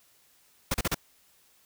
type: noise bursts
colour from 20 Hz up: pink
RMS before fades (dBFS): -27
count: 4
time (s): 0.71-0.946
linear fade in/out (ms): 5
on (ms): 32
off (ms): 36
effects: white hiss -63 dBFS RMS until 1.65 s